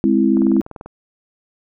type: chord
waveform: sine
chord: Ab augmented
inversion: none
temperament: equal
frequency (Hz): 207.7 / 261.6 / 329.6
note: Ab3 / C4 / E4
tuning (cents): 0 / 0 / 0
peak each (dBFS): -16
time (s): 0.04-0.61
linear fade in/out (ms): 0
type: click train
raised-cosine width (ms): 1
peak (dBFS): -19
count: 11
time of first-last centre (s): 0.37-0.86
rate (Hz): 20.4
effects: none